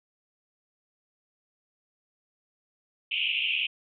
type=band-pass noise; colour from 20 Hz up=white; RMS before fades=-28 dBFS; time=3.11-3.67 s; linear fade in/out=10 ms; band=2400 to 3100 Hz; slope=96 dB/octave; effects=none